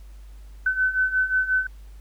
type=beating tone pair; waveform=sine; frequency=1513 / 1518.6 Hz; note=F#6 / F#6; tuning=+38 / +45 cents; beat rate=5.6 Hz; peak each=-25 / -21 dBFS; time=0.66-1.67 s; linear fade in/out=5 ms; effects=added 50 Hz sine -40 dBFS peak until 2 s + pink hiss -59 dBFS RMS until 2 s

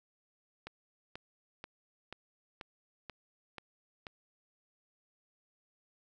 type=click train; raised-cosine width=0.3 ms; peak=-27 dBFS; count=8; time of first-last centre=0.67-4.068 s; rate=2.06 Hz; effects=none

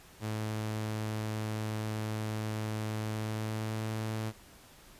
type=tone with pitch glide; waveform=sawtooth; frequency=108.3 to 109.81 Hz; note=A2 to A2; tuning=-27 to -3 cents; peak=-29 dBFS; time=0.2-4.33 s; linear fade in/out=50 ms; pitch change=+24 cents; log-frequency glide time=3.04-3.87 s; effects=pink hiss -56 dBFS RMS until 4.99 s + resampled to 32000 Hz

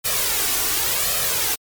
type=noise with flanger; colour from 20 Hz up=white; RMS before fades=-21 dBFS; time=0.04-1.56 s; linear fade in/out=20 ms; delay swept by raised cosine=1.6 to 2.8 ms; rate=0.91 Hz; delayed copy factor=+0.65; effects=MP3 96 kbps

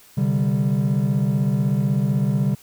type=chord; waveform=triangle; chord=C suspended second; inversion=none; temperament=equal; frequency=130.81 / 146.83 / 196 Hz; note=C3 / D3 / G3; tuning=0 / 0 / 0 cents; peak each=-19 dBFS; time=0.17-2.55 s; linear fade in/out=10 ms; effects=tanh soft clip ceiling -10 dBFS + white hiss -50 dBFS RMS until 2.62 s

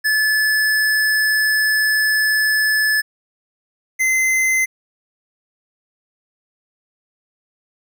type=tone pair in turn; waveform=square; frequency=1729 / 2062 Hz; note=A6 / C7; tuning=-31 / -26 cents; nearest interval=minor third; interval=305 cents; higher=second; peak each=-15 dBFS; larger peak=neither; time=0.04-3.02 / 3.99-4.66 s; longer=first; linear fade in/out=20 ms; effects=none

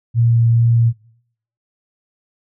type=tone with vibrato; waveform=sine; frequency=116.54 Hz; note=A#2; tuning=in tune; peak=-10 dBFS; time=0.14-0.93 s; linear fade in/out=50 ms; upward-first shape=sine; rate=2.3 Hz; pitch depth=8 cents each way; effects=noise-tail reverb RT60 0.7 s tail -23 dB re dry

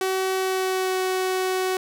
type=tone with pitch glide; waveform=sawtooth; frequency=378.2 to 373.4 Hz; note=F#4 to F#4; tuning=+38 to +16 cents; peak=-18 dBFS; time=0.01-1.77 s; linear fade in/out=2 ms; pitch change=-22 cents; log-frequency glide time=0.35-0.99 s; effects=none

